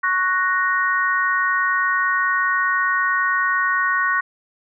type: chord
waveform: sine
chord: F# major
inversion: second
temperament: equal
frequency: 1108.7 / 1480 / 1864.7 Hz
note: C#6 / F#6 / A#6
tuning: 0 / 0 / 0 cents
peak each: -21 dBFS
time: 0.03-4.21 s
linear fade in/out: 10 ms
effects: none